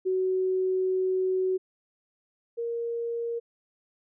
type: tone pair in turn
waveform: sine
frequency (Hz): 373.8 / 467.2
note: F#4 / A#4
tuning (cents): +18 / +4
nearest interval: major third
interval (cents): 386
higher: second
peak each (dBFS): -23 / -28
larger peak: first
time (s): 0.05-1.58 / 2.57-3.4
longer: first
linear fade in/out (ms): 20
effects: none